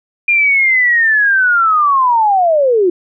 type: linear sweep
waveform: sine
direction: down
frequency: 2419 to 340 Hz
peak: -8 dBFS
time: 0.28-2.9 s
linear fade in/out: 5 ms
effects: none